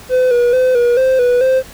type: tone with pitch steps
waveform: triangle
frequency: 508 / 482.6 / 511 / 480.4 / 522 / 490.7 / 522 Hz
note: B4 / B4 / C5 / B4 / C5 / B4 / C5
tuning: +49 / -40 / -41 / -48 / -4 / -11 / -4 cents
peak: -7 dBFS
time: 0.09-1.63 s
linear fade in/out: 50 ms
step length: 220 ms
effects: pink hiss -37 dBFS RMS until 1.73 s